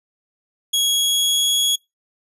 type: tone with pitch glide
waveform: sawtooth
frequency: 3322 to 3341 Hz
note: G#7 to G#7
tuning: 0 to +10 cents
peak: -13 dBFS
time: 0.73-1.76 s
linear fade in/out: 10 ms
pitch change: +10 cents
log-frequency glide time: 0.9-1.5 s
effects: noise-tail reverb RT60 0.2 s tail -24 dB re dry + resampled to 32000 Hz